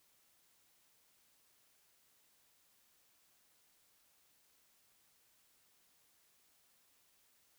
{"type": "silence", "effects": ["white hiss -72 dBFS RMS until 7.58 s"]}